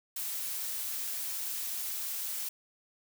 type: noise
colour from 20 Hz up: blue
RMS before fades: -36 dBFS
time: 0.16-2.49 s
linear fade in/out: 5 ms
effects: none